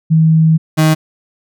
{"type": "tone pair in turn", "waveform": ["sine", "35% pulse"], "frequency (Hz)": [160, 156.8], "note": ["D#3", "D#3"], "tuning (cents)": [49, 14], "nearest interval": "unison", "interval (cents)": 35, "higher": "first", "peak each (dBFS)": [-6, -6], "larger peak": "neither", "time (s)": [[0.1, 0.58], [0.77, 0.95]], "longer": "first", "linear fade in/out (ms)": 20, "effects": []}